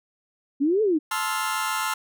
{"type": "exponential two-way sweep", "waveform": "sine", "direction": "up then down", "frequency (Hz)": [266, 449.8, 290.4], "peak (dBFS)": -18, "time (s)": [0.6, 0.99], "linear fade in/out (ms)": 20, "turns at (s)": 0.82}
{"type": "chord", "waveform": "sawtooth", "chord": "F major seventh", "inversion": "first", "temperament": "just", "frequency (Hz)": [873.1, 1047.7, 1309.6, 1396.9], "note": ["A5", "C6", "E6", "F6"], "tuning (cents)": [-14, 2, -12, 0], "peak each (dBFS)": -26, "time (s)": [1.11, 1.94], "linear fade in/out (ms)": 5}
{"effects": []}